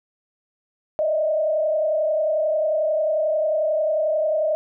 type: tone with frequency modulation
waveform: sine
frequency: 621 Hz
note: D#5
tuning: 3 cents flat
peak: -18 dBFS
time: 0.99-4.55 s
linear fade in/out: 0 ms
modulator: 31.2 Hz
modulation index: 0.9
effects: none